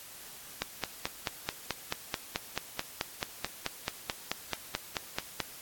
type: click train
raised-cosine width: 0.2 ms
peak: -13 dBFS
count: 23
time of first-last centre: 0.62-5.403 s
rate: 4.6 Hz
effects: white hiss -48 dBFS RMS until 5.61 s + AAC 64 kbps